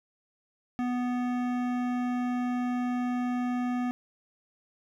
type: tone with hard clipping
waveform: sine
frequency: 246.9 Hz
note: B3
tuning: in tune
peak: -29 dBFS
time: 0.79-3.91 s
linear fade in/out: 0 ms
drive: 15 dB
effects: none